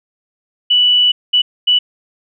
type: tone bursts at uneven times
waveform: sine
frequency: 2960 Hz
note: F#7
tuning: in tune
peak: -8 dBFS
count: 3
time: 0.7-1.12 / 1.33-1.42 / 1.67-1.79 s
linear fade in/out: 10 ms
effects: none